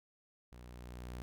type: tone with level ramp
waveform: sawtooth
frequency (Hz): 60.9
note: B1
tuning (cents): -24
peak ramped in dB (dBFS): -48 to -38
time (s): 0.52-1.22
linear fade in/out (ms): 0
effects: none